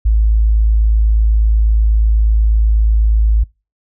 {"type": "tone", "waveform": "sine", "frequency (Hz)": 54.1, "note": "A1", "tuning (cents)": -29, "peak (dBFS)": -8, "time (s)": [0.05, 3.44], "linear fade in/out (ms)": 10, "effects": ["noise-tail reverb RT60 0.3 s tail -26 dB re dry"]}